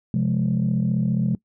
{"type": "chord", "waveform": "sine", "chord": "F minor", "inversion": "second", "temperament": "just", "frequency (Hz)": [130.96, 174.61, 209.5], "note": ["C3", "F3", "Ab3"], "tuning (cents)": [2, 0, 15], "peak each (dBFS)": -22, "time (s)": [0.14, 1.35], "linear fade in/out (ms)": 2, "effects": ["noise-tail reverb RT60 0.1 s tail -22 dB re dry", "tanh soft clip ceiling -13 dBFS"]}